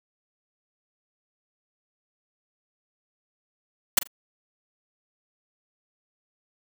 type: noise with echo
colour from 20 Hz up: white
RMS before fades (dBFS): -17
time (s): 3.97-3.99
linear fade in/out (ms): 5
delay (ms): 42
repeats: 2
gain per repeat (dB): -14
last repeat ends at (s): 4.074
effects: none